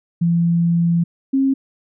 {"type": "tone pair in turn", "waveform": "sine", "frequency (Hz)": [169.8, 269.5], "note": ["F3", "C#4"], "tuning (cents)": [-48, -49], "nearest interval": "minor sixth", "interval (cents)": 799, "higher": "second", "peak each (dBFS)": -13, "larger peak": "neither", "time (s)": [[0.21, 1.04], [1.33, 1.54]], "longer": "first", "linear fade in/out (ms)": 10, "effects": []}